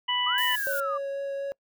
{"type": "harmonic tone", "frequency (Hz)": 987.8, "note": "B5", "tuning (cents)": 0, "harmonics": [1, 2, 3], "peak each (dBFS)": [-29, -32, -26], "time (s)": [0.08, 0.56], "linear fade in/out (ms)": 10}
{"type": "linear two-way sweep", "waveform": "sine", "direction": "up then down", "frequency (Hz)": [1155, 1881, 1155], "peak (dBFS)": -28, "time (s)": [0.26, 0.98], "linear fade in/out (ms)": 10, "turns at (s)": 0.43}
{"type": "noise", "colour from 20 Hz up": "violet", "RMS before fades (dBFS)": -35, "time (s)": [0.38, 0.8], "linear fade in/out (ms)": 0}
{"type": "tone with vibrato", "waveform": "triangle", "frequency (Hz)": 554.4, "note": "C#5", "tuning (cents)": 0, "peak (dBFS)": -27, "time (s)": [0.67, 1.52], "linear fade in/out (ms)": 0, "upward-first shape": "triangle", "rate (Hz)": 4.1, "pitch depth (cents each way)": 8}
{"effects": ["noise-tail reverb RT60 0.1 s tail -26 dB re dry"]}